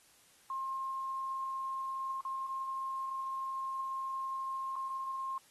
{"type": "tone with dropouts", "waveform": "sine", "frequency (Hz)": 1065, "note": "C6", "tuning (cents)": 30, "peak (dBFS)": -35, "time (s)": [0.5, 5.38], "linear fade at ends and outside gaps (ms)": 2, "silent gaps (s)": [[2.208, 2.25], [4.757, 4.762]], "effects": ["white hiss -64 dBFS RMS until 5.5 s", "AAC 32 kbps"]}